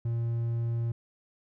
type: tone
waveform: triangle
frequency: 116.6 Hz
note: A#2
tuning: 1 cent sharp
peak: -25 dBFS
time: 0.05-0.92 s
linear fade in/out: 5 ms
effects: none